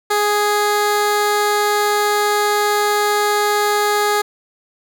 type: tone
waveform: 15% pulse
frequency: 415.3 Hz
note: G#4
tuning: in tune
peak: -8 dBFS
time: 0.1-4.22 s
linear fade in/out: 10 ms
effects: none